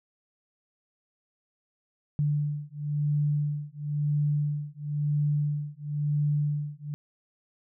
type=beating tone pair; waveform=sine; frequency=146.83 / 147.81 Hz; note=D3 / D3; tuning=0 / +11 cents; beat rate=0.98 Hz; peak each=-28 dBFS; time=2.19-6.94 s; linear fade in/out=0 ms; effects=none